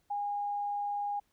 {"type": "tone", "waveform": "sine", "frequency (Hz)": 817, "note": "G#5", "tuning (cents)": -29, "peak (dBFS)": -31, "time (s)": [0.1, 1.2], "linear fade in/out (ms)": 10, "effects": ["pink hiss -74 dBFS RMS until 1.32 s"]}